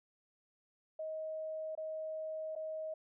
sine tone with dropouts, 630 Hz, D#5, 21 cents sharp, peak -38 dBFS, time 0.99-2.94 s, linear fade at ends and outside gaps 5 ms, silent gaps 1.752-1.775 / 2.553-2.561 s, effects none

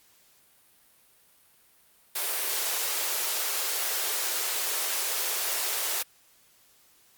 white high-pass noise, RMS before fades -29 dBFS, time 2.15-6.03 s, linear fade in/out 10 ms, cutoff 360 Hz, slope 48 dB/octave, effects white hiss -61 dBFS RMS until 7.17 s + Opus 48 kbps

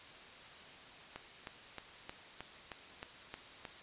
click train, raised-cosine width 0.3 ms, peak -27 dBFS, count 9, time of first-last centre 1.16-3.652 s, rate 3.21 Hz, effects white hiss -53 dBFS RMS until 3.82 s + resampled to 8000 Hz

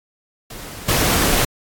pink noise with level steps, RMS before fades -34 / -17 dBFS, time 0.5-1.45 s, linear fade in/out 5 ms, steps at 0.88 s, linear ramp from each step 10 ms, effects AAC 64 kbps

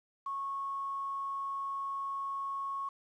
sine tone with quantisation, 1100 Hz, C#6, 14 cents flat, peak -34 dBFS, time 0.26-2.89 s, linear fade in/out 5 ms, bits 9, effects low-pass 5000 Hz 12 dB/octave

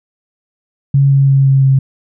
sine tone with pitch steps, 138.59 / 137.55 / 136.52 / 135.5 / 134.49 Hz, C#3 / C#3 / C#3 / C#3 / C3, 0 / -13 / -26 / -39 / +48 cents, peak -6 dBFS, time 0.94-1.79 s, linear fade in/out 5 ms, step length 170 ms, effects none

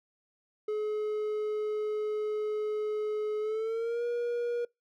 triangle tone with pitch glide, 425.4 to 477.5 Hz, G#4 to A#4, +42 to +42 cents, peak -27 dBFS, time 0.68-4.65 s, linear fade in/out 5 ms, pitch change +200 cents, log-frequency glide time 3.4-4.04 s, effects noise-tail reverb RT60 0.2 s tail -26 dB re dry

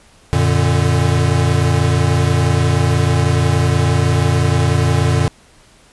square chord, Gb augmented, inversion none, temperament equal with one note detuned, 90.33 / 116.54 / 146.83 Hz, Gb2 / Bb2 / D3, -41 / 0 / 0 cents, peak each -17 dBFS, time 0.33-5.28 s, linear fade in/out 0 ms, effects pink hiss -48 dBFS RMS until 5.92 s + resampled to 24000 Hz

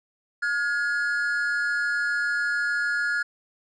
triangle tone pair together, 1428.8 / 1682 Hz, F6 / G#6, +39 / +22 cents, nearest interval minor third, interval 283 cents, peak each -23 / -25 dBFS, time 0.42-3.23 s, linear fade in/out 10 ms, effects resampled to 24000 Hz

